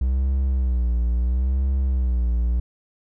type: tone with vibrato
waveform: triangle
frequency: 62.7 Hz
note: B1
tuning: 27 cents sharp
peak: -16 dBFS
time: 0.01-2.6 s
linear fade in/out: 5 ms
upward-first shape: sine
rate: 0.74 Hz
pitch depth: 110 cents each way
effects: none